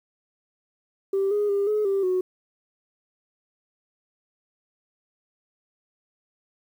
sine tone with pitch steps, 390.7 / 414.2 / 400.5 / 424.1 / 392.2 / 368.2 Hz, G4 / G#4 / G4 / G#4 / G4 / F#4, -6 / -5 / +37 / +36 / +1 / -8 cents, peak -19 dBFS, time 1.13-2.21 s, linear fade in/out 5 ms, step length 180 ms, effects tanh soft clip ceiling -17 dBFS + 9-bit

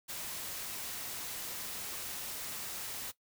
white noise, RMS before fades -41 dBFS, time 0.08-3.12 s, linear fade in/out 20 ms, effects noise-tail reverb RT60 0.1 s tail -17 dB re dry

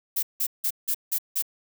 violet noise bursts, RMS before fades -25 dBFS, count 6, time 0.16-1.424 s, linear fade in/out 10 ms, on 69 ms, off 170 ms, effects none

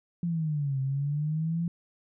sine exponential two-way sweep, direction down then up, 174.61 to 132.5 to 172.2 Hz, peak -26 dBFS, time 0.23-1.68 s, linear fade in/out 2 ms, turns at 0.8 s, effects none

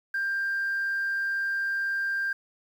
sine tone, 1589 Hz, G6, 23 cents sharp, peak -24 dBFS, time 0.14-2.33 s, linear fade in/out 5 ms, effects tanh soft clip ceiling -23 dBFS + 9-bit

